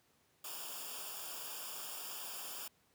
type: noise with comb filter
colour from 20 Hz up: white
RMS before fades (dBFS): -45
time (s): 0.44-2.68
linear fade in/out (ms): 5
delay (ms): 0.49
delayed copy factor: -0.8
effects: pink hiss -72 dBFS RMS until 2.94 s + high-pass 100 Hz 12 dB/octave